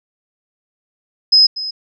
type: tone with echo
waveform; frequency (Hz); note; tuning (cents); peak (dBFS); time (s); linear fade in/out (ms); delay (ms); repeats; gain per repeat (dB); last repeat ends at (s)
sine; 5080; D#8; +35; -6; 1.32-1.47; 10; 240; 1; -15; 1.71
effects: none